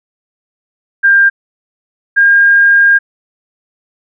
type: tone pair in turn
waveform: sine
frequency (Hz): 1596 / 1613.6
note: G6 / G6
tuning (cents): +31 / +50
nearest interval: unison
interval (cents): 19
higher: second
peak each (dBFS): -4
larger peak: neither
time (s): 1.03-1.3 / 2.16-2.99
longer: second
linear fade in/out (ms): 20
effects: none